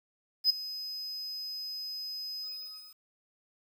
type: tone with ADSR envelope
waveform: triangle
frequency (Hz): 5040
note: D#8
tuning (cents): +21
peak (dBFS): -17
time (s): 0.44-2.99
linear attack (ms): 58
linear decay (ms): 10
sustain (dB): -18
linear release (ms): 560
effects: tanh soft clip ceiling -13 dBFS + 9-bit